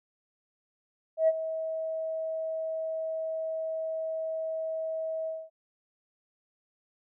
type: tone with ADSR envelope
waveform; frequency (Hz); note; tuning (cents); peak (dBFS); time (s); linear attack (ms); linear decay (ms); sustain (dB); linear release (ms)
sine; 642; E5; -46; -17; 1.17-5.5; 110; 40; -13; 230
effects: tanh soft clip ceiling -14 dBFS